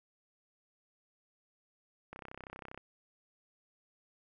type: click train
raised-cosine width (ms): 0.5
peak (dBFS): -30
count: 22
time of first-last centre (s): 2.13-2.776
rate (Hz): 32.5
effects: none